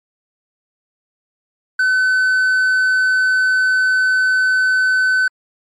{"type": "tone", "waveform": "triangle", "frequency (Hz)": 1515, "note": "F#6", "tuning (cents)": 40, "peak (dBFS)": -10, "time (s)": [1.79, 5.28], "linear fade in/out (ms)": 5, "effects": ["MP3 48 kbps"]}